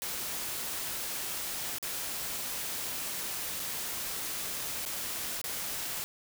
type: noise with dropouts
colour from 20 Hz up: white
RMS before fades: -36 dBFS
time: 0.02-6.04 s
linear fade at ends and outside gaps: 0 ms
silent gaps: 1.784-1.827 / 3.596-3.6 / 4.852-4.861 / 5.415-5.441 s
effects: none